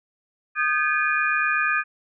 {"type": "tone cluster", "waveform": "sine", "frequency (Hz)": [1230, 1557, 1705, 2444], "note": ["D#6", "G6", "G#6", "D#7"], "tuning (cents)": [-20, -12, 45, -32], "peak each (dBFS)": -25, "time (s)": [0.55, 1.84], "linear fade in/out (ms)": 50, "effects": []}